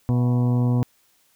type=harmonic tone with a mistuned harmonic; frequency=122.7 Hz; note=B2; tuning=11 cents flat; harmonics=1 / 2 / 3 / 4 / 5 / 6 / 7 / 8 / 9; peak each=-18 / -23 / -37 / -34 / -41 / -40 / -44 / -40 / -47 dBFS; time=0.09-0.83 s; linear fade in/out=0 ms; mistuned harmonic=5; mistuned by=+81 cents; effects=white hiss -62 dBFS RMS until 1.35 s